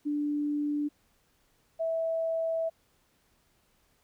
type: tone pair in turn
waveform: sine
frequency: 293.7 / 654 Hz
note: D4 / E5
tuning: 0 / -14 cents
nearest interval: octave + major second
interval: 1386 cents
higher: second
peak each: -27 dBFS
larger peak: neither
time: 0.05-0.89 / 1.79-2.7 s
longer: second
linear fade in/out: 20 ms
effects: pink hiss -69 dBFS RMS until 4.03 s